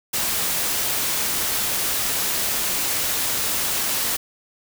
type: noise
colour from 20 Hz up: white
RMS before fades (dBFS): -23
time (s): 0.13-4.17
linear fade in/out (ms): 10
effects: none